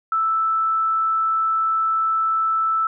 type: tone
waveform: sine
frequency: 1318.5 Hz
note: E6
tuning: in tune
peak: -17 dBFS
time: 0.12-2.87 s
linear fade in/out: 2 ms
effects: none